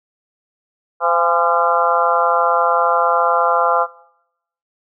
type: harmonic tone with a mistuned harmonic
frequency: 171.2 Hz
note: F3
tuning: 34 cents flat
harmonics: 3 / 4 / 5 / 6 / 7 / 8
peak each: -20 / -20 / -20 / -20 / -20 / -20 dBFS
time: 1-3.87 s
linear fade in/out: 50 ms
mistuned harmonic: 5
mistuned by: -52 cents
effects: noise-tail reverb RT60 0.8 s tail -21 dB re dry